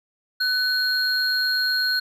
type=tone pair together; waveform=triangle; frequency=1500 / 4248 Hz; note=F#6 / C8; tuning=+23 / +25 cents; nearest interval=octave + tritone; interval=1802 cents; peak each=-21 dBFS; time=0.4-2 s; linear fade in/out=10 ms; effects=none